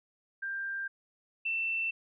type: tone pair in turn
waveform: sine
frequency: 1587 / 2679 Hz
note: G6 / E7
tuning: +21 / +27 cents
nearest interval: major sixth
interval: 906 cents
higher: second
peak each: -33 / -29 dBFS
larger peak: second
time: 0.42-0.88 / 1.45-1.91 s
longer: neither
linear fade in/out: 10 ms
effects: none